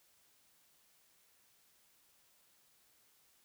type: silence
effects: white hiss -70 dBFS RMS until 3.44 s